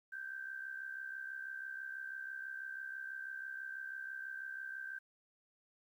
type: tone with amplitude modulation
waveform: sine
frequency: 1563 Hz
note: G6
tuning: 6 cents flat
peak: -39 dBFS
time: 0.12-4.99 s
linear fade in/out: 10 ms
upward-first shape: sine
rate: 66.1 Hz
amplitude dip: 65%
effects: 12-bit